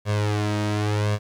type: tone with flanger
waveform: sawtooth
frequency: 104.8 Hz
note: G#2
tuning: 16 cents sharp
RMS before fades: -23 dBFS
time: 0.05-1.19 s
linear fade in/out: 50 ms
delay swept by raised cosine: 1.8 to 3.2 ms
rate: 0.9 Hz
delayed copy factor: +0.85
effects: low-pass 7000 Hz 12 dB/octave + 9-bit